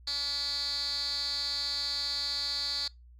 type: tone with band-pass filter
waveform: 10% pulse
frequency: 284.7 Hz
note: C#4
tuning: 46 cents sharp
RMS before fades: -33 dBFS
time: 0.07-2.88 s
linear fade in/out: 5 ms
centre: 4500 Hz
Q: 8.3
effects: noise-tail reverb RT60 0.2 s tail -24 dB re dry + added 60 Hz sine -51 dBFS peak until 3.19 s